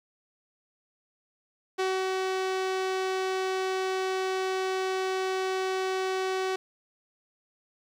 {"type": "tone with ADSR envelope", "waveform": "sawtooth", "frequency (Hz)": 377.3, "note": "F#4", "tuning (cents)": 34, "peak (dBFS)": -21, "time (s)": [1.78, 6.56], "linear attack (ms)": 18, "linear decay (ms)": 240, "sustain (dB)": -2, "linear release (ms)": 5, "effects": ["low-pass 6000 Hz 12 dB/octave", "10-bit"]}